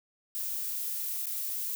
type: noise with dropouts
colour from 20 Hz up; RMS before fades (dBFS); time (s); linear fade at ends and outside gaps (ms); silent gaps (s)
violet; -34; 0.35-1.75; 0; 1.257-1.268
effects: none